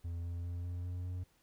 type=tone with pitch steps; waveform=triangle; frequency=85.2 / 86.19 / 87.19 / 88.2 / 89.23 / 90.27 Hz; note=F2 / F2 / F2 / F2 / F2 / F#2; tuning=-42 / -22 / -2 / +18 / +38 / -42 cents; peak=-35 dBFS; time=0.04-1.24 s; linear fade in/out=10 ms; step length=200 ms; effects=pink hiss -71 dBFS RMS until 1.42 s